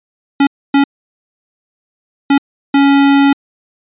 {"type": "tone bursts at uneven times", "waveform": "square", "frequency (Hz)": 279.2, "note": "C#4", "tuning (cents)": 13, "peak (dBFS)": -7, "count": 4, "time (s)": [[0.4, 0.47], [0.74, 0.84], [2.3, 2.38], [2.74, 3.33]], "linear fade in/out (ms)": 5, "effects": ["resampled to 8000 Hz"]}